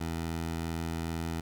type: tone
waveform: 15% pulse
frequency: 82.41 Hz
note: E2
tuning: in tune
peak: -26 dBFS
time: 0-1.41 s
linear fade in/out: 10 ms
effects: none